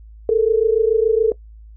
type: tone pair together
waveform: sine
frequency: 433 / 460 Hz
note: A4 / A#4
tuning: -28 / -23 cents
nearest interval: minor second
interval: 105 cents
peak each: -15 dBFS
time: 0.29-1.32 s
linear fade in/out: 2 ms
effects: noise-tail reverb RT60 0.1 s tail -20 dB re dry + added 54 Hz sine -38 dBFS peak until 1.76 s